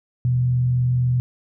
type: tone with frequency modulation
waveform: sine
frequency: 124.4 Hz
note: B2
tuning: 13 cents sharp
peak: -16 dBFS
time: 0.25-1.2 s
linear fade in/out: 0 ms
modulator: 44.1 Hz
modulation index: 0.22
effects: none